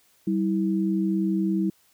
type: tone pair together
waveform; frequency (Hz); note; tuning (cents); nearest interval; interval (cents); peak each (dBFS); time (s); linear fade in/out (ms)
sine; 192.9 / 324.4; G3 / E4; -28 / -28; major sixth; 900; -23 / -25; 0.27-1.7; 5
effects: white hiss -62 dBFS RMS until 1.93 s